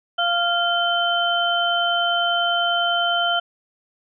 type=tone cluster; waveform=sine; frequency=693 / 1395 / 3085 Hz; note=F5 / F6 / G7; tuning=-14 / -2 / -28 cents; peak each=-22 dBFS; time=0.18-3.4 s; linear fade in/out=10 ms; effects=none